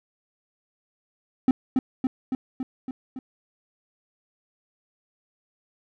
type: tone with echo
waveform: triangle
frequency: 259.2 Hz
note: C4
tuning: 16 cents flat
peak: -12 dBFS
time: 1.48-1.51 s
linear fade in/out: 2 ms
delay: 280 ms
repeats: 6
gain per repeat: -3 dB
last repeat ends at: 3.19 s
effects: none